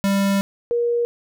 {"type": "tone pair in turn", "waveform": ["square", "sine"], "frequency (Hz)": [197.5, 474.5], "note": ["G3", "A#4"], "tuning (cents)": [13, 31], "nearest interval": "octave + minor third", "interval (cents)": 1518, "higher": "second", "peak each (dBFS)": -17, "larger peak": "neither", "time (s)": [[0.04, 0.41], [0.71, 1.05]], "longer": "first", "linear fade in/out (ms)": 0, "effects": []}